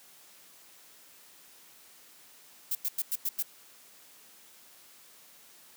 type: noise bursts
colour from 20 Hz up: violet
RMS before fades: -30 dBFS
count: 6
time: 2.71-3.426 s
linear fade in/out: 5 ms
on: 41 ms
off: 94 ms
effects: white hiss -56 dBFS RMS until 5.76 s + high-pass 150 Hz 12 dB/octave